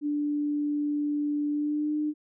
sine tone with pitch glide, 293.7 to 301.3 Hz, D4 to D4, 0 to +44 cents, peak -25 dBFS, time 0.01-2.14 s, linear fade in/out 50 ms, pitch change +44 cents, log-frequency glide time 1.5-1.93 s, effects none

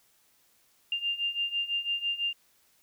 sine beating tone pair, 2794 / 2800 Hz, F7 / F7, 0 / +4 cents, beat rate 6 Hz, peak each -33 / -30 dBFS, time 0.92-2.33 s, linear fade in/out 2 ms, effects white hiss -66 dBFS RMS until 2.82 s

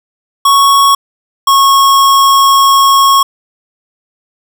square tone pair in turn, 1108.7 / 1096 Hz, C#6 / C#6, 0 / -20 cents, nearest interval unison, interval 20 cents, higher first, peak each -5 dBFS, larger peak neither, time 0.45-0.95 / 1.47-3.23 s, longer second, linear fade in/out 5 ms, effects none

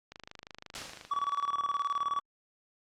click train, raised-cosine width 0.2 ms, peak -27 dBFS, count 25, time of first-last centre 0.12-1.05 s, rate 25.8 Hz
white noise with exponential decay, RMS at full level -35 dBFS, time 0.75-1.4 s, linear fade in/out 0 ms, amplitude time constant 140 ms
triangle tone with tremolo, 1139 Hz, C#6, 47 cents sharp, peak -25 dBFS, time 1.11-2.2 s, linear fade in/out 5 ms, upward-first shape square, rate 19 Hz, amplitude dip 75%
effects low-pass 6000 Hz 12 dB/octave + Opus 48 kbps

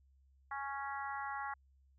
harmonic tone, 277.2 Hz, C#4, in tune, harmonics 3 / 4 / 5 / 6 / 7, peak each -42 / -44 / -46 / -48 / -49 dBFS, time 0.51-1.54 s, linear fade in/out 5 ms, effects added 67 Hz sine -65 dBFS peak until 1.98 s

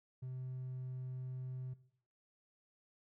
triangle tone, 128.5 Hz, C3, 31 cents flat, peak -39 dBFS, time 0.22-1.74 s, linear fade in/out 10 ms, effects noise-tail reverb RT60 0.6 s tail -17 dB re dry + tanh soft clip ceiling -35 dBFS

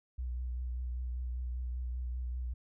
sine tone with vibrato, 61.74 Hz, B1, in tune, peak -34 dBFS, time 0.18-2.54 s, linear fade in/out 10 ms, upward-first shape triangle, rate 5.1 Hz, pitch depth 34 cents each way, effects none

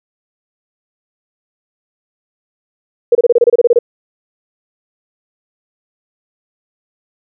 sine tone bursts, 476.7 Hz, A#4, 39 cents sharp, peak -4 dBFS, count 12, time 3.12-3.789 s, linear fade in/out 5 ms, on 31 ms, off 27 ms, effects none

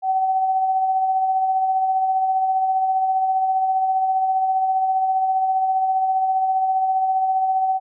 sine tone with tremolo, 760 Hz, F#5, 46 cents sharp, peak -15 dBFS, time 0.02-7.8 s, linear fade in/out 50 ms, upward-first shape sine, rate 15 Hz, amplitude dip 35%, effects none

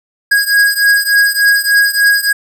square beating tone pair, 1644 / 1647.4 Hz, G#6 / G#6, -18 / -14 cents, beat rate 3.4 Hz, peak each -11 / -13 dBFS, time 0.31-2.33 s, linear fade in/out 10 ms, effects none

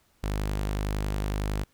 sawtooth tone, 50.9 Hz, G#1, 34 cents flat, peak -23 dBFS, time 0.23-1.64 s, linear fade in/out 10 ms, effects pink hiss -66 dBFS RMS until 1.73 s

